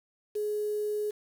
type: tone with quantisation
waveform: sine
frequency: 420 Hz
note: G#4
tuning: 19 cents sharp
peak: -28 dBFS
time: 0.35-1.11 s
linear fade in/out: 10 ms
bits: 8
effects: none